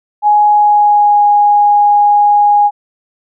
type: tone with pitch glide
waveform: sine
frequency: 835 to 824.9 Hz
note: G#5 to G#5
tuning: +9 to -12 cents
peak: -5 dBFS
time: 0.22-2.71 s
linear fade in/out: 50 ms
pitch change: -21 cents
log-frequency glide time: 0.5-1.25 s
effects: none